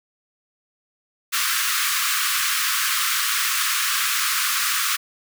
pink high-pass noise, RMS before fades -22 dBFS, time 1.32-4.97 s, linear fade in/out 20 ms, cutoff 1100 Hz, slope 96 dB/octave, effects none

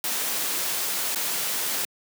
white noise with dropouts, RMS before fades -27 dBFS, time 0.04-1.85 s, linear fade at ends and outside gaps 1 ms, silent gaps 1.148-1.158 s, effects high-pass 200 Hz 12 dB/octave

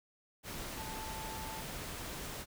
sine tone in noise, 880 Hz, A5, in tune, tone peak -45 dBFS, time 0.75-1.64 s, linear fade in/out 50 ms, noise pink, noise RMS -43 dBFS, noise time 0.43-2.46 s, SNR -5 dB, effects none

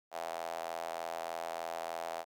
sawtooth tone with high-pass filter, 83.3 Hz, E2, 19 cents sharp, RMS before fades -40 dBFS, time 0.11-2.25 s, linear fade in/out 50 ms, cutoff 690 Hz, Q 4.6, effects none

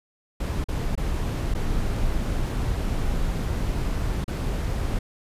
brown noise with dropouts, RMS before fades -25 dBFS, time 0.4-4.99 s, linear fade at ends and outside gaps 5 ms, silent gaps 0.642-0.685 / 0.954-0.975 / 1.54-1.548 / 4.243-4.279 s, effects resampled to 32000 Hz

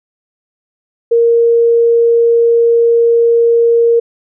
sine tone, 466.2 Hz, A#4, in tune, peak -6 dBFS, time 1.11-4 s, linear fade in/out 10 ms, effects none

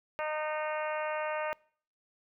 harmonic tone with a mistuned harmonic, 306.7 Hz, D#4, 25 cents flat, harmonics 2 / 3 / 4 / 5 / 6 / 7 / 8 / 9, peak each -34 / -38 / -40 / -42 / -44 / -45 / -46 / -47 dBFS, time 0.19-1.53 s, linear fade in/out 0 ms, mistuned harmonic 7, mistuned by +16 cents, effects noise-tail reverb RT60 0.5 s tail -24 dB re dry

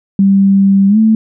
sine tone with pitch glide, 196 to 220 Hz, G3 to A3, 0 to 0 cents, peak -5 dBFS, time 0.19-1.15 s, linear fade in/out 2 ms, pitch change +200 cents, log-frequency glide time 0.88-0.98 s, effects none

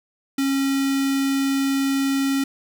square tone with notch filter, 273.2 Hz, C#4, 25 cents flat, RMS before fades -21 dBFS, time 0.38-2.44 s, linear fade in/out 5 ms, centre 710 Hz, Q 0.8, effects none

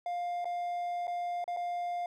triangle tone with dropouts, 703 Hz, F5, 11 cents sharp, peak -30 dBFS, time 0.06-2.06 s, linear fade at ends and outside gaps 2 ms, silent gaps 0.445-0.454 / 1.071-1.078 / 1.442-1.478 / 1.565-1.57 s, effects none

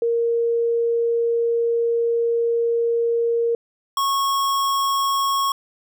sine / square tone pair in turn, 466.2 / 1098.6 Hz, A#4 / C#6, 0 / -16 cents, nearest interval octave + minor third, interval 1484 cents, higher second, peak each -17 / -19 dBFS, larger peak first, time 0.02-3.55 / 3.97-5.52 s, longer first, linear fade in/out 2 ms, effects none

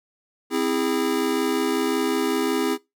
square chord, C augmented, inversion none, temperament just, 261.6 / 327 / 408.8 Hz, C4 / E4 / G#4, 0 / -14 / -27 cents, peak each -26 dBFS, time 0.5-2.78 s, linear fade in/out 50 ms, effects noise-tail reverb RT60 0.2 s tail -21 dB re dry

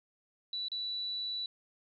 sine tone with dropouts, 3951 Hz, B7, in tune, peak -34 dBFS, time 0.53-1.46 s, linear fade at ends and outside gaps 2 ms, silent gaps 0.684-0.717 s, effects none

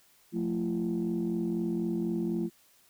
sine tone cluster, 177.6 / 221.6 / 340.1 Hz, F3 / A3 / F4, +29 / +13 / -46 cents, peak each -32 / -31 / -31 dBFS, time 0.32-2.5 s, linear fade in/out 50 ms, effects tanh soft clip ceiling -22 dBFS + white hiss -63 dBFS RMS until 2.89 s

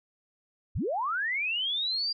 sine linear sweep, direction up, 34.65 to 4834 Hz, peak -27 dBFS, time 0.75-2.13 s, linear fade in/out 10 ms, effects none

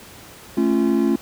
triangle chord, A augmented, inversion none, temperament just, 220 / 275 / 343.8 Hz, A3 / C#4 / E#4, 0 / -14 / -27 cents, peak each -18 dBFS, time 0.57-1.16 s, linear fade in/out 5 ms, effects pink hiss -42 dBFS RMS until 1.21 s + high-pass 60 Hz 12 dB/octave

